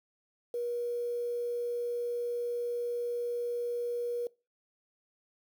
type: tone with quantisation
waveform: sine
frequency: 480 Hz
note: B4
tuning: 49 cents flat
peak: -31 dBFS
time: 0.54-4.27 s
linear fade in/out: 2 ms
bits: 9
effects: noise-tail reverb RT60 0.3 s tail -23 dB re dry